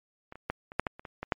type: clicks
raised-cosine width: 0.5 ms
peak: -28 / -29 / -14 / -28 / -10 / -14 / -30 / -25 / -20 / -10 dBFS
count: 10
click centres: 0.324 / 0.356 / 0.5 / 0.719 / 0.796 / 0.868 / 0.995 / 1.052 / 1.23 / 1.322 s
effects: MP3 48 kbps